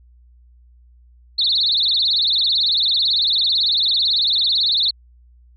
sine tone with vibrato, 3951 Hz, B7, in tune, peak -14 dBFS, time 1.38-4.91 s, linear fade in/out 10 ms, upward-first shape triangle, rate 18 Hz, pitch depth 240 cents each way, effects added 60 Hz sine -46 dBFS peak until 5.56 s + MP3 96 kbps

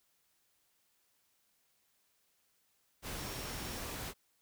sine tone in noise, 5520 Hz, F8, 21 cents flat, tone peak -53 dBFS, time 3.16-3.82 s, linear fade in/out 50 ms, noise pink, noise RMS -42 dBFS, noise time 3.02-4.14 s, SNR -14 dB, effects white hiss -75 dBFS RMS until 4.41 s

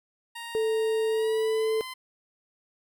15% pulse tone with pitch glide, 932.3 to 1028.5 Hz, A#5 to C6, 0 to -30 cents, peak -30 dBFS, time 0.35-1.94 s, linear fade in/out 10 ms, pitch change +170 cents, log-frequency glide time 1.08-1.73 s
sine tone, 440.6 Hz, A4, 2 cents sharp, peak -23 dBFS, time 0.55-1.81 s, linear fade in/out 0 ms
effects none

